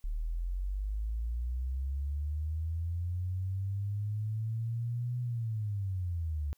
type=linear two-way sweep; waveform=sine; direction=up then down; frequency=36.71 to 123.47 to 70.5 Hz; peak=-31 dBFS; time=0.04-6.53 s; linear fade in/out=0 ms; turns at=5.2 s; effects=white hiss -73 dBFS RMS until 6.57 s